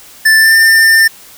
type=tone with pitch glide; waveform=square; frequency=1763 to 1796.9 Hz; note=A6 to A6; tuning=+3 to +36 cents; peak=-5 dBFS; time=0.25-1.08 s; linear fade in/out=10 ms; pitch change=+33 cents; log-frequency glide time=0.37-0.56 s; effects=white hiss -37 dBFS RMS until 1.37 s